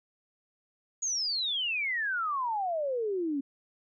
sine exponential sweep, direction down, 6790 to 268.1 Hz, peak -28 dBFS, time 1.02-3.41 s, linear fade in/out 10 ms, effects none

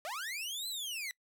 sawtooth linear two-way sweep, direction up then down, 569 to 4119 to 1942 Hz, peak -34 dBFS, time 0.05-1.11 s, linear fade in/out 0 ms, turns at 0.68 s, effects noise-tail reverb RT60 0.1 s tail -23 dB re dry

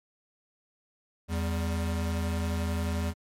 square tone pair together, 83 / 197.4 Hz, E2 / G3, +12 / +12 cents, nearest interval octave + minor third, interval 1500 cents, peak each -29 / -35 dBFS, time 1.28-3.14 s, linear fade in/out 50 ms, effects MP3 64 kbps

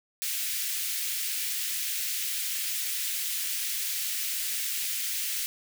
white high-pass noise, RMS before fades -31 dBFS, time 0.22-5.46 s, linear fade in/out 0 ms, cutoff 1900 Hz, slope 24 dB/octave, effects none

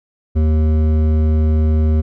triangle tone with hard clipping, 77.78 Hz, D#2, in tune, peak -13 dBFS, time 0.35-2.02 s, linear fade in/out 20 ms, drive 15 dB, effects none

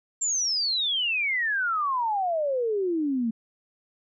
sine exponential sweep, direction down, 7440 to 220 Hz, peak -23 dBFS, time 0.21-3.31 s, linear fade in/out 10 ms, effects none

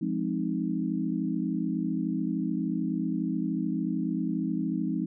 sine chord, F minor seventh, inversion none, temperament equal, 174.61 / 207.7 / 261.6 / 311.1 Hz, F3 / Ab3 / C4 / Eb4, 0 / 0 / 0 / 0 cents, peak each -32 dBFS, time 0.01-5.06 s, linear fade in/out 10 ms, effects none

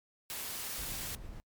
white noise, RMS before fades -40 dBFS, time 0.3-1.15 s, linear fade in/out 0 ms
brown noise with tremolo, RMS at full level -44 dBFS, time 0.78-1.4 s, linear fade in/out 0 ms, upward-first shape triangle, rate 9 Hz, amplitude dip 30%
effects noise-tail reverb RT60 0.1 s tail -26 dB re dry + MP3 96 kbps

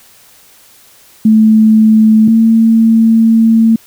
sine tone pair in turn, 218.4 / 225.4 Hz, A3 / A3, -13 / +42 cents, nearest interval minor second, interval 55 cents, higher second, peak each -3 / -4 dBFS, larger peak first, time 1.25-2.28 / 2.28-3.76 s, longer second, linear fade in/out 5 ms, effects white hiss -43 dBFS RMS until 3.86 s

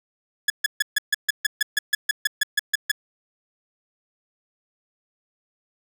sawtooth tone bursts, 1700 Hz, G#6, 40 cents sharp, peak -13 dBFS, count 16, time 0.48-2.916 s, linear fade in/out 5 ms, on 21 ms, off 140 ms, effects 9-bit

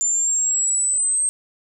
sine linear sweep, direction up, 7160 to 8372 Hz, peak -17 dBFS, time 0.01-1.29 s, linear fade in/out 0 ms, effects none

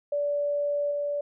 sine tone with level steps, 579 Hz, D5, 25 cents flat, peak -24 / -26 dBFS, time 0.12-1.21 s, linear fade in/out 5 ms, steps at 0.91 s, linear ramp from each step 5 ms, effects none

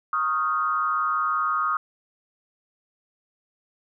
sine tone with frequency modulation, 1244.5 Hz, D#6, in tune, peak -21 dBFS, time 0.13-1.77 s, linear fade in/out 2 ms, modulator 146 Hz, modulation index 0.87, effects none

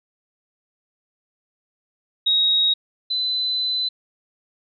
sine tone pair in turn, 3785 / 4020 Hz, A#7 / B7, +26 / +30 cents, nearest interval minor second, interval 104 cents, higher second, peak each -15 / -20 dBFS, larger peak first, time 2.26-2.74 / 3.1-3.89 s, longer second, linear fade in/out 10 ms, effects none

